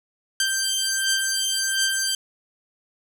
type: beating tone pair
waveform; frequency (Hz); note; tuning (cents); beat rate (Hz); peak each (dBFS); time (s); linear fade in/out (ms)
10% pulse; 1568 / 1569.4; G6 / G6; 0 / +2; 1.4; -16 / -15; 0.4-2.15; 2
effects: none